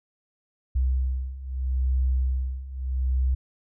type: beating tone pair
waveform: sine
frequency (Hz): 64 / 64.78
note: C2 / C2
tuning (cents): -38 / -17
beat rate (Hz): 0.78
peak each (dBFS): -27 / -24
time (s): 0.75-3.35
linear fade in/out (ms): 10
effects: none